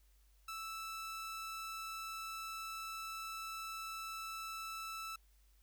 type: tone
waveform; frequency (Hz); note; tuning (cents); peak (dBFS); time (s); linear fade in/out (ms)
sawtooth; 1318.5; E6; 0; -39; 0.48-5.16; 5
effects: added 50 Hz sine -65 dBFS peak until 5.62 s + white hiss -75 dBFS RMS until 5.62 s